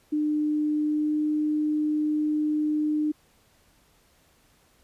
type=tone with pitch glide; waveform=sine; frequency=301.4 to 303.1 Hz; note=D4 to D#4; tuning=+45 to -45 cents; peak=-22 dBFS; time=0.12-3.12 s; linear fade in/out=10 ms; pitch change=+10 cents; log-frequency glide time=0.85-1.18 s; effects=pink hiss -62 dBFS RMS until 4.83 s + resampled to 32000 Hz